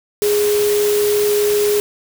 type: tone in noise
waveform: sine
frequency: 415.5 Hz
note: G#4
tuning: 1 cent sharp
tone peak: -13 dBFS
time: 0.22-1.8 s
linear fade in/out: 0 ms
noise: white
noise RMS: -24 dBFS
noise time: 0.22-1.8 s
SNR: +8 dB
effects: none